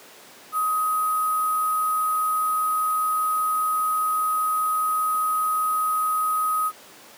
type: tone with sample-and-hold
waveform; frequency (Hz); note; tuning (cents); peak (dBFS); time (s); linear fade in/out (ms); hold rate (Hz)
sine; 1260; D#6; +21; -20; 0.52-6.72; 50; 11025
effects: pink hiss -46 dBFS RMS until 7.17 s + high-pass 300 Hz 12 dB/octave